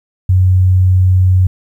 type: tone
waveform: sine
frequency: 92.5 Hz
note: F#2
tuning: in tune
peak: -6 dBFS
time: 0.29-1.47 s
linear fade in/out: 5 ms
effects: 8-bit

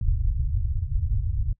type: low-pass noise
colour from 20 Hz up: pink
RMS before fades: -24 dBFS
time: 0.01-1.53 s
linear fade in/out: 5 ms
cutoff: 120 Hz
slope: 48 dB/octave
effects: noise-tail reverb RT60 0.1 s tail -24 dB re dry

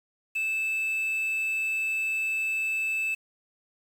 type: tone with quantisation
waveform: triangle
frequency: 2626 Hz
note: E7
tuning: 7 cents flat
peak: -24 dBFS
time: 0.35-3.15 s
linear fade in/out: 10 ms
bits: 8
effects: none

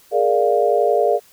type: chord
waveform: sine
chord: Bb dominant seventh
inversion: third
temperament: equal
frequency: 415.3 / 466.2 / 587.3 / 698.5 Hz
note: Ab4 / Bb4 / D5 / F5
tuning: 0 / 0 / 0 / 0 cents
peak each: -19 dBFS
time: 0.11-1.2 s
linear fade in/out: 50 ms
effects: white hiss -51 dBFS RMS until 1.32 s

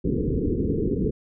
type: low-pass noise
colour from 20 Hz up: white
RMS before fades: -24 dBFS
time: 0.04-1.11 s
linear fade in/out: 10 ms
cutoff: 460 Hz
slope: 96 dB/octave
effects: none

